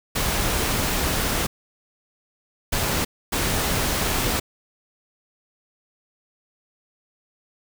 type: noise bursts at uneven times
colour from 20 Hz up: pink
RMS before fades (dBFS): -23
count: 3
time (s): 0.15-1.47 / 2.72-3.05 / 3.32-4.4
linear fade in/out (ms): 10
effects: none